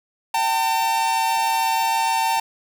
45% pulse tone pair together, 774.5 / 901 Hz, G5 / A5, -21 / +41 cents, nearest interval minor third, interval 262 cents, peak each -25 / -19 dBFS, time 0.34-2.4 s, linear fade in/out 5 ms, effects none

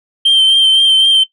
sine tone with vibrato, 3136 Hz, G7, in tune, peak -3 dBFS, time 0.25-1.24 s, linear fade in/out 10 ms, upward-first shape triangle, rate 3.9 Hz, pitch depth 30 cents each way, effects noise-tail reverb RT60 0.1 s tail -18 dB re dry + tanh soft clip ceiling -5 dBFS

